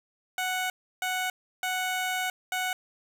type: tone bursts at uneven times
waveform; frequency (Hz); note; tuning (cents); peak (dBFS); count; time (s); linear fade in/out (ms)
15% pulse; 740; F#5; 0; -21; 4; 0.38-0.7 / 1.02-1.3 / 1.63-2.3 / 2.52-2.73; 2
effects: none